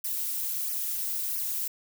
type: noise with flanger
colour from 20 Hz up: violet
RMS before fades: -31 dBFS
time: 0.04-1.68 s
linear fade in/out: 5 ms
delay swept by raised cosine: 0.25 to 5.65 ms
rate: 1.5 Hz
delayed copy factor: -0.85
effects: none